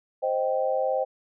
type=chord; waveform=sine; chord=C minor; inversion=none; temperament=equal with one note detuned; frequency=523.3 / 622.3 / 779.5 Hz; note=C5 / Eb5 / G5; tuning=0 / 0 / -10 cents; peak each=-25 / -28 / -29 dBFS; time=0.22-1.05 s; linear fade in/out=20 ms; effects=none